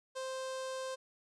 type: tone with notch filter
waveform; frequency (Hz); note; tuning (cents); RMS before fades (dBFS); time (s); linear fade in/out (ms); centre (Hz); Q
sawtooth; 523.3; C5; 0; -40; 0.15-0.96; 20; 2200; 1.9
effects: resampled to 22050 Hz